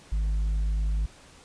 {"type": "tone with tanh clipping", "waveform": "sine", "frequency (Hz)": 51.91, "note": "G#1", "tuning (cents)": 0, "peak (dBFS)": -24, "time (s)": [0.12, 1.06], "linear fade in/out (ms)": 5, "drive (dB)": 4, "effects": ["pink hiss -52 dBFS RMS until 1.44 s", "resampled to 22050 Hz"]}